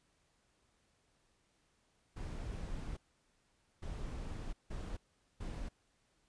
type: noise bursts at uneven times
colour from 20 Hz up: brown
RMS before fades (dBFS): -42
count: 4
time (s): 2.16-2.97 / 3.82-4.53 / 4.7-4.97 / 5.4-5.69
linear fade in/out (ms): 10
effects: pink hiss -75 dBFS RMS until 6.28 s + resampled to 22050 Hz